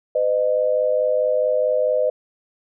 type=tone pair together; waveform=sine; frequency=508 / 612.6 Hz; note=B4 / D#5; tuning=+49 / -27 cents; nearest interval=minor third; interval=324 cents; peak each=-19 dBFS; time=0.15-2.1 s; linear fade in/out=5 ms; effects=none